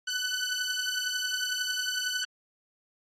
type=beating tone pair; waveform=15% pulse; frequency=1492 / 1503 Hz; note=F#6 / F#6; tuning=+14 / +27 cents; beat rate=11 Hz; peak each=-25 dBFS; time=0.07-2.25 s; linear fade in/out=10 ms; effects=AAC 32 kbps